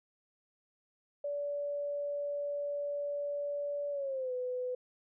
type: tone with pitch glide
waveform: sine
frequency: 576 to 501.4 Hz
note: D5 to B4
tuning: -34 to +26 cents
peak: -33 dBFS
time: 1.24-4.75 s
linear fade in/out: 5 ms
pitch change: -240 cents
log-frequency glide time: 3.91-4.33 s
effects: none